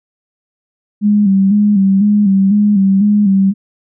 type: tone with vibrato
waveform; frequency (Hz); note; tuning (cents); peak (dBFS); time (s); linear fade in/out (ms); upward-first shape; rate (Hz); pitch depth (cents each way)
sine; 200.6; G3; +40; -7; 1.01-3.54; 50; square; 2; 59
effects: none